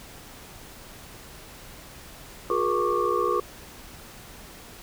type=tone cluster; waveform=sine; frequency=359.8 / 420.3 / 479.4 / 1102 / 1176 Hz; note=F#4 / G#4 / A#4 / C#6 / D6; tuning=-48 / +21 / +48 / -11 / +2 cents; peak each=-28 dBFS; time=2.5-3.4 s; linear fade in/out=2 ms; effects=pink hiss -45 dBFS RMS until 4.82 s